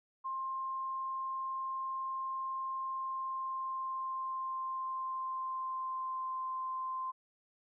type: tone with pitch glide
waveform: sine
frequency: 1058 to 1042.2 Hz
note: C6 to C6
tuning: +19 to -7 cents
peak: -35 dBFS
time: 0.24-7.12 s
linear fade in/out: 20 ms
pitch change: -26 cents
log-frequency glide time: 2.76-6.4 s
effects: none